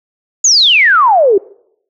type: exponential sweep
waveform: sine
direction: down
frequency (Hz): 6970 to 370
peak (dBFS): -5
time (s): 0.44-1.38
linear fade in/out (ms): 5
effects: noise-tail reverb RT60 0.7 s tail -23 dB re dry